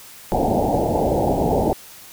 white low-pass noise, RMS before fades -19 dBFS, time 0.32-1.73 s, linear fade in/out 0 ms, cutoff 860 Hz, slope 96 dB/octave, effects white hiss -42 dBFS RMS until 2.12 s

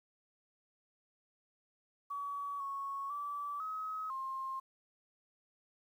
sine tone with pitch steps, 1134 / 1105 / 1157 / 1275 / 1062 Hz, C#6 / C#6 / D6 / D#6 / C6, +39 / -6 / -26 / +42 / +25 cents, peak -37 dBFS, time 2.1-4.6 s, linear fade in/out 10 ms, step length 500 ms, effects 11-bit

